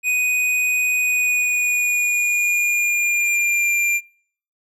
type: tone with pitch glide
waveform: square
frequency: 2489 to 2385 Hz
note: D#7 to D7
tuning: 0 to +26 cents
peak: -17 dBFS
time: 0.03-4.01 s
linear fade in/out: 50 ms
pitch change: -74 cents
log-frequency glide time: 0.98-3.71 s
effects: noise-tail reverb RT60 0.6 s tail -26 dB re dry + low-pass 12000 Hz 12 dB/octave